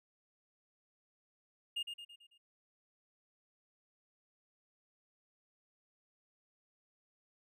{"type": "tone with echo", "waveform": "triangle", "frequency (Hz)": 2834, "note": "F7", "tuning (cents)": 25, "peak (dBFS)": -33, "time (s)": [1.76, 1.83], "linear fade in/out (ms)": 10, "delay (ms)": 110, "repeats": 5, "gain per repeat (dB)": -6, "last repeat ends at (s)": 2.38, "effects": []}